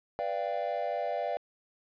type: chord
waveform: triangle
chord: G dominant seventh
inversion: first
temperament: equal with one note detuned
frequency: 493.9 / 587.3 / 691.2 / 784 Hz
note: B4 / D5 / F5 / G5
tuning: 0 / 0 / -18 / 0 cents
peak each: -36 / -32 / -32 / -36 dBFS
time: 0.19-1.37 s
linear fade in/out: 0 ms
effects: resampled to 11025 Hz + 10-bit